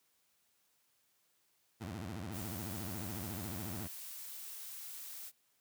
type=tone with vibrato; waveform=20% pulse; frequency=98 Hz; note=G2; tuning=in tune; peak=-36 dBFS; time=1.8-3.88 s; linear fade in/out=20 ms; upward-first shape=sine; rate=14 Hz; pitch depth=290 cents each way
type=noise; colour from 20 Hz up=blue; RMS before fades=-47 dBFS; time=2.31-5.32 s; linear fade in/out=50 ms
effects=white hiss -75 dBFS RMS until 5.6 s + high-pass 60 Hz 12 dB/octave